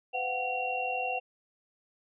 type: tone cluster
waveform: sine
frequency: 505 / 711 / 751 / 2746 Hz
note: B4 / F5 / F#5 / F7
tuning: +39 / +31 / +26 / -30 cents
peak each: -37 / -37 / -33 / -34 dBFS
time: 0.13-1.2 s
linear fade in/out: 20 ms
effects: none